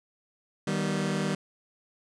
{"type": "chord", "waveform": "sawtooth", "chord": "Eb augmented", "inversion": "none", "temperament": "just", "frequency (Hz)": [155.56, 194.45, 243.1], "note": ["Eb3", "G3", "B3"], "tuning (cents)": [0, -14, -27], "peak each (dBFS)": [-27, -25, -31], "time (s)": [0.67, 1.35], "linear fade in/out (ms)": 5, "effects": ["resampled to 22050 Hz", "10-bit"]}